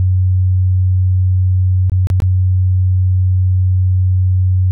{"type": "tone with dropouts", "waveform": "sine", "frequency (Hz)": 92.5, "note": "F#2", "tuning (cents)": 0, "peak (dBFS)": -9, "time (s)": [0, 4.71], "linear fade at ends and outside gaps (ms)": 0, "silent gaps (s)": [[1.897, 1.919], [2.071, 2.101], [2.202, 2.221]], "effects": []}